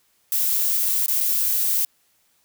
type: noise with dropouts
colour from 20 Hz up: violet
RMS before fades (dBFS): -21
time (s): 0.32-1.85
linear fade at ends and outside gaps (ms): 1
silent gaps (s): 1.062-1.081 / 1.205-1.209
effects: white hiss -64 dBFS RMS until 2.44 s